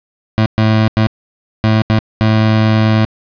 25% pulse tone bursts at uneven times, 109.4 Hz, A2, 9 cents flat, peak -5 dBFS, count 6, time 0.38-0.46 / 0.58-0.88 / 0.97-1.07 / 1.64-1.82 / 1.9-1.99 / 2.21-3.05 s, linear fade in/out 0 ms, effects resampled to 11025 Hz + 7-bit

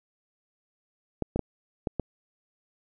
clicks, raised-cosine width 2 ms, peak -14 dBFS, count 5, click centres 1.223 / 1.36 / 1.393 / 1.872 / 1.997 s, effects none

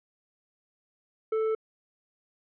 sine tone with tanh clipping, 440 Hz, A4, in tune, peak -26 dBFS, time 1.32-1.55 s, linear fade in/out 5 ms, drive 9 dB, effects low-pass 2000 Hz 12 dB/octave

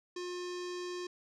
square tone with low-pass filter, 357 Hz, F4, 38 cents sharp, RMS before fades -40 dBFS, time 0.16-1.07 s, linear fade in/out 5 ms, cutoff 5600 Hz, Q 2.2, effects none

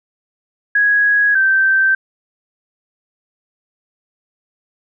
sine tone pair in turn, 1661.2 / 1557.3 Hz, G#6 / G6, 0 / -12 cents, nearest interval minor second, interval 112 cents, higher first, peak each -10 dBFS, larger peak neither, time 0.75-1.35 / 1.35-1.95 s, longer neither, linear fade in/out 5 ms, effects none

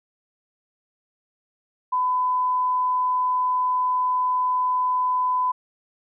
sine tone, 1005 Hz, B5, 30 cents sharp, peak -19 dBFS, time 1.92-5.52 s, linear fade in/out 10 ms, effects none

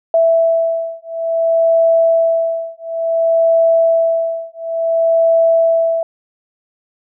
sine beating tone pair, 660 / 660.57 Hz, E5 / E5, +2 / +3 cents, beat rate 0.57 Hz, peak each -14 dBFS, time 0.14-6.03 s, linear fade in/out 2 ms, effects none

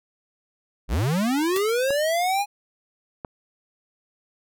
square linear sweep, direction up, 39.92 to 830.6 Hz, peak -21 dBFS, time 0.88-2.46 s, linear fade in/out 50 ms
white noise with exponential decay, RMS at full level -26 dBFS, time 1.56-1.64 s, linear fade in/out 0 ms, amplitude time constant 16 ms
clicks, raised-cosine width 1 ms, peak -18 dBFS, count 2, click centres 1.906 / 3.248 s
effects none

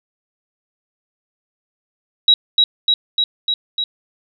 sine tone with echo, 3857 Hz, B7, 42 cents flat, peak -7 dBFS, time 2.28-2.34 s, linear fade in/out 2 ms, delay 300 ms, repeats 5, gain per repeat -2 dB, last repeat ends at 3.84 s, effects none

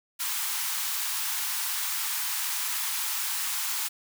white high-pass noise, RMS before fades -30 dBFS, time 0.19-3.89 s, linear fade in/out 20 ms, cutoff 810 Hz, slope 96 dB/octave, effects none

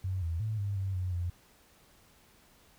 sine tone with pitch steps, 93.7 / 83 / 108.9 / 100.5 / 96.3 / 91.5 / 87.7 Hz, F#2 / E2 / A2 / G2 / G2 / F#2 / F2, +22 / +12 / -17 / +44 / -30 / -19 / +8 cents, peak -30 dBFS, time 0.04-1.3 s, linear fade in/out 5 ms, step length 180 ms, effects pink hiss -62 dBFS RMS until 2.78 s

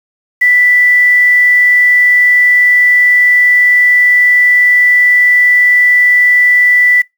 sine tone with quantisation, 1975.5 Hz, B6, in tune, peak -5 dBFS, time 0.41-7.02 s, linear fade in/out 10 ms, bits 5, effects noise-tail reverb RT60 0.2 s tail -24 dB re dry

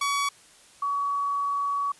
sawtooth / sine tone pair in turn, 1131 / 1131 Hz, C#6 / C#6, +34 / +34 cents, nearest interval unison, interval 0 cents, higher neither, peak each -20 / -24 dBFS, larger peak first, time 0.01-0.29 / 0.82-1.92 s, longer second, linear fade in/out 5 ms, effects white hiss -54 dBFS RMS until 1.99 s + resampled to 24000 Hz

